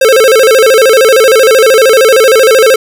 square tone with vibrato, 483.1 Hz, B4, 38 cents flat, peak -3 dBFS, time 0.01-2.76 s, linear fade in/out 5 ms, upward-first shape square, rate 13 Hz, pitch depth 160 cents each way, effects none

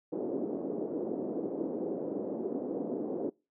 pink band-pass noise, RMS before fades -35 dBFS, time 0.12-3.3 s, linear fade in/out 10 ms, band 260 to 490 Hz, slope 24 dB/octave, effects noise-tail reverb RT60 0.3 s tail -26 dB re dry

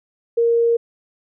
sine tone, 466.2 Hz, A#4, in tune, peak -13 dBFS, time 0.37-0.77 s, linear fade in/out 10 ms, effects none

